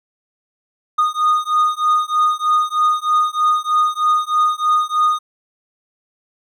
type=beating tone pair; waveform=triangle; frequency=1231 / 1234.2 Hz; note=D#6 / D#6; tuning=-19 / -14 cents; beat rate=3.2 Hz; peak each=-15 dBFS; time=0.98-5.19 s; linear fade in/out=10 ms; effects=none